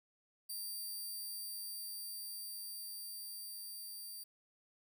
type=tone with level ramp; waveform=5% pulse; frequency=4699 Hz; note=D8; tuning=in tune; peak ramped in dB=-34 to -39 dBFS; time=0.49-4.24 s; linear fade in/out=10 ms; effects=12-bit